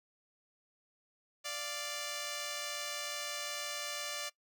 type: tone pair together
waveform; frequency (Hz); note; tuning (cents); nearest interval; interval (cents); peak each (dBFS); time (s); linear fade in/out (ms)
5% pulse; 587.3 / 695.6; D5 / F5; 0 / -7; minor third; 293; -27 / -34; 1.44-4.3; 20
effects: noise-tail reverb RT60 0.1 s tail -20 dB re dry